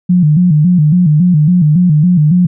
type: tone with vibrato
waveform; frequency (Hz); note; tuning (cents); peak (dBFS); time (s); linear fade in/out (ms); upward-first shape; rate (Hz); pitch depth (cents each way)
sine; 164.4; E3; -4; -5; 0.09-2.47; 10; square; 3.6; 150
effects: none